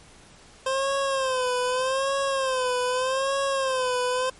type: tone with vibrato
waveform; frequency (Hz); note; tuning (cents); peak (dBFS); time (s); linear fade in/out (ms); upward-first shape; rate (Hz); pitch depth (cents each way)
25% pulse; 523.3; C5; 0; -19; 0.66-4.3; 5; sine; 0.82; 88
effects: pink hiss -51 dBFS RMS until 4.39 s + MP3 48 kbps